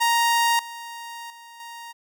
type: tone with level steps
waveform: sawtooth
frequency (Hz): 934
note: A#5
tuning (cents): +3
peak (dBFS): -14 / -31 / -39 / -33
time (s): 0-1.93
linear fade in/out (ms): 20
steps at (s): 0.59 / 1.3 / 1.6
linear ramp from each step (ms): 2
effects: none